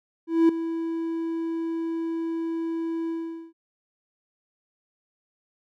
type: tone with ADSR envelope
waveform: triangle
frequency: 329.6 Hz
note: E4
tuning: in tune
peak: -11 dBFS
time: 0.27-3.53 s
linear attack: 220 ms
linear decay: 4 ms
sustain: -13 dB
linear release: 440 ms
effects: none